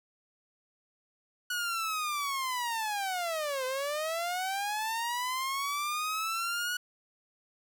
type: linear two-way sweep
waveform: sawtooth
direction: down then up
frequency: 1469 to 508 to 1469 Hz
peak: -27 dBFS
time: 1.5-6.77 s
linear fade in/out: 5 ms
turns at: 3.65 s
effects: none